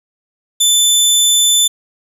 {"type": "tone", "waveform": "20% pulse", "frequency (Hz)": 3520, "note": "A7", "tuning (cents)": 0, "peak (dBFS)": -3, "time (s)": [0.6, 1.68], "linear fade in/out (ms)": 10, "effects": ["7-bit"]}